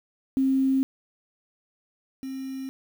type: tone pair in turn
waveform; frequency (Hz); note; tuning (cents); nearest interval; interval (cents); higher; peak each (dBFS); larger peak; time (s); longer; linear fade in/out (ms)
sine; 266.8 / 265.9; C4 / C4; +34 / +28; unison; 6; first; -19 / -31; first; 0.37-0.83 / 2.23-2.69; neither; 0
effects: 8-bit